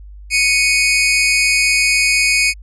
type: tone pair together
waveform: sawtooth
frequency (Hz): 2222 / 2494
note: C#7 / D#7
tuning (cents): +4 / +3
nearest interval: major second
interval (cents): 199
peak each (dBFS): -11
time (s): 0.3-2.54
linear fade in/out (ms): 50
effects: added 50 Hz sine -33 dBFS peak until 2.62 s + resampled to 24000 Hz